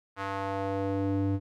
square tone with band-pass filter sweep, 98 Hz, G2, in tune, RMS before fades -30 dBFS, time 0.16-1.4 s, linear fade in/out 50 ms, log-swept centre 1300 to 210 Hz, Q 1.4, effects none

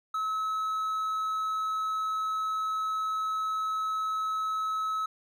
triangle tone, 1291 Hz, E6, 37 cents flat, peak -26 dBFS, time 0.14-5.06 s, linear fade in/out 5 ms, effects none

